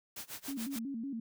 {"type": "noise with tremolo", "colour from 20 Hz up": "white", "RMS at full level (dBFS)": -42, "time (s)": [0.16, 0.79], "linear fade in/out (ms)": 5, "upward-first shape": "sine", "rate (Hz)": 7, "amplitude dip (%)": 95}
{"type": "tone with vibrato", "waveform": "sine", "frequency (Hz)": 250.9, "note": "B3", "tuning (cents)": 28, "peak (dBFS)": -36, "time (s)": [0.48, 1.2], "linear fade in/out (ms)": 5, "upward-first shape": "square", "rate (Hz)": 5.4, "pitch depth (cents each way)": 170}
{"effects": []}